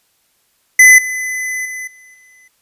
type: tone with level steps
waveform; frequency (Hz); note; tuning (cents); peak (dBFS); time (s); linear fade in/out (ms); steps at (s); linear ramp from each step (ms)
square; 2016; B6; +35; -3 / -19 / -24 / -41 / -45; 0.79-2.48; 5; 0.98 / 1.65 / 1.87 / 2.14; 5
effects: white hiss -60 dBFS RMS until 2.61 s + resampled to 32000 Hz